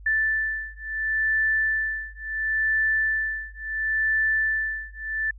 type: beating tone pair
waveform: sine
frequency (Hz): 1760 / 1760.72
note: A6 / A6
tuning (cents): 0 / +1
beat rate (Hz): 0.72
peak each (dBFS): -25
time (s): 0.06-5.31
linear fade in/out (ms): 5
effects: added 50 Hz sine -41 dBFS peak until 5.38 s